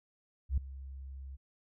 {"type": "tone with ADSR envelope", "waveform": "sine", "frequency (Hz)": 67.2, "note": "C2", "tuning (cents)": 47, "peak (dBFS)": -24, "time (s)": [0.49, 1.37], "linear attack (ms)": 85, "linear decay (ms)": 4, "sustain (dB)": -18, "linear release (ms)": 24, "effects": []}